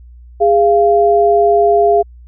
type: tone pair together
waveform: sine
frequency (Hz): 410.3 / 690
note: G#4 / F5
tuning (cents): -21 / -21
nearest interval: major sixth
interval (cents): 900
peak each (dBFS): -10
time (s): 0.4-2.03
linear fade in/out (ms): 20
effects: added 60 Hz sine -35 dBFS peak until 2.27 s